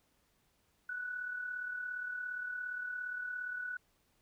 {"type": "tone with amplitude modulation", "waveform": "sine", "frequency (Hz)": 1480, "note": "F#6", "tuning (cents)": 0, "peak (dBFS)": -35, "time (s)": [0.89, 3.77], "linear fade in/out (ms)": 5, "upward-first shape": "sine", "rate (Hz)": 37.3, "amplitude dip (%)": 50, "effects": ["pink hiss -74 dBFS RMS until 4.21 s"]}